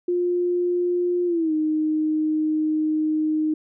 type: tone with pitch glide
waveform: sine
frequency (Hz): 353.8 to 309.8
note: F4 to D#4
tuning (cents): +23 to -7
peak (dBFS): -19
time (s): 0.08-3.54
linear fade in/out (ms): 5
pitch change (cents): -230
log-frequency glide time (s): 1.26-1.53
effects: none